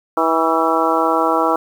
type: harmonic tone with a mistuned harmonic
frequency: 162.4 Hz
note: E3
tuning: 26 cents flat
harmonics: 2 / 3 / 4 / 5 / 6 / 7 / 8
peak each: -21 / -21 / -21 / -21 / -21 / -21 / -21 dBFS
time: 0.17-1.56 s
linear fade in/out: 2 ms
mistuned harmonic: 8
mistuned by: +45 cents
effects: 7-bit